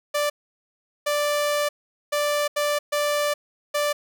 sawtooth tone bursts at uneven times, 587.3 Hz, D5, in tune, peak -17 dBFS, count 6, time 0.14-0.3 / 1.06-1.69 / 2.12-2.48 / 2.56-2.79 / 2.92-3.34 / 3.74-3.93 s, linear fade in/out 10 ms, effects none

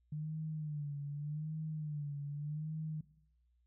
sine tone with vibrato, 149.9 Hz, D3, 36 cents sharp, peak -37 dBFS, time 0.12-3.01 s, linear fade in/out 5 ms, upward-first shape sine, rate 0.84 Hz, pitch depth 81 cents each way, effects noise-tail reverb RT60 0.7 s tail -18 dB re dry + added 60 Hz sine -70 dBFS peak until 3.66 s

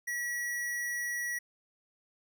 square tone, 1929 Hz, B6, 41 cents flat, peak -33 dBFS, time 0.07-1.39 s, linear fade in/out 10 ms, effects none

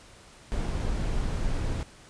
brown noise, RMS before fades -28 dBFS, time 0.52-1.83 s, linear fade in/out 0 ms, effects pink hiss -52 dBFS RMS until 2.09 s + resampled to 22050 Hz

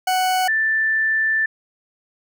40% pulse / sine tone pair in turn, 743 / 1767.2 Hz, F#5 / A6, +7 / +7 cents, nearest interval octave + minor third, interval 1500 cents, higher second, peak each -16 dBFS, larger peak neither, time 0.07-0.48 / 0.48-1.46 s, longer second, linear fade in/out 5 ms, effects none

